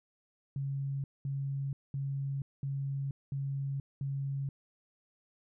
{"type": "tone bursts", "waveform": "sine", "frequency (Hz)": 137.9, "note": "C#3", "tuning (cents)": -9, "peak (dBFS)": -32, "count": 6, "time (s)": [0.56, 4.49], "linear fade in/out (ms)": 2, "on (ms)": 480, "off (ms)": 210, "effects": []}